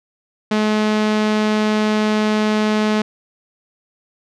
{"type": "tone with low-pass filter", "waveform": "sawtooth", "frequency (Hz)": 213.7, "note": "G#3", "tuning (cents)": 50, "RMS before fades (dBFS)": -17, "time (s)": [0.51, 3.02], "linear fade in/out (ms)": 5, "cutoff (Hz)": 4700, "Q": 0.83, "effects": []}